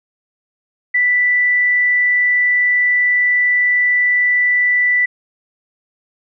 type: tone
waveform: sine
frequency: 1975.5 Hz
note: B6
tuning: in tune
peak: -11 dBFS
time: 0.94-5.06 s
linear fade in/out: 10 ms
effects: none